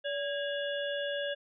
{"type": "harmonic tone with a mistuned harmonic", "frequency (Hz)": 572, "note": "D5", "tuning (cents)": -46, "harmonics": [1, 3, 5, 6], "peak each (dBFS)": [-33, -38, -41, -42], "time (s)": [0.04, 1.35], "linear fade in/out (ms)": 20, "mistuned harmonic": 3, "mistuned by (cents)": -80, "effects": []}